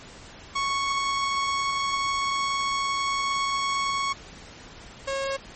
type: tone pair in turn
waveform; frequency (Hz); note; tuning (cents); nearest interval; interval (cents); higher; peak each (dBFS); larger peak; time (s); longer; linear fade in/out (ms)
sawtooth; 1107 / 545.1; C#6 / C#5; -3 / -29; octave; 1226; first; -20 / -22; first; 0.55-4.13 / 5.07-5.37; first; 10
effects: pink hiss -45 dBFS RMS until 5.55 s + MP3 32 kbps